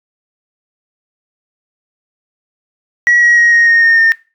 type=tone with pitch steps; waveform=sine; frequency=1922 / 1904.3 / 1886.8 / 1869.4 / 1852.2 / 1835.2 / 1818.3 Hz; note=B6 / A#6 / A#6 / A#6 / A#6 / A#6 / A#6; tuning=-48 / +36 / +20 / +4 / -12 / -28 / -44 cents; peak=-4 dBFS; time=3.07-4.12 s; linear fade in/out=0 ms; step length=150 ms; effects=noise-tail reverb RT60 0.3 s tail -22 dB re dry + tanh soft clip ceiling -3 dBFS